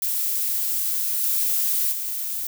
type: noise with level steps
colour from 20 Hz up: violet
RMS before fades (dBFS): -24 / -22 / -28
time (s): 0.02-2.47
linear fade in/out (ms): 2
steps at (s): 1.22 / 1.91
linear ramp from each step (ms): 20
effects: none